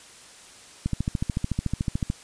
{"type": "click train", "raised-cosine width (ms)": 5, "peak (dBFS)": -12, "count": 18, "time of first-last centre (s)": [0.86, 2.101], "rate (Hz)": 13.7, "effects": ["white hiss -48 dBFS RMS until 2.23 s", "resampled to 22050 Hz"]}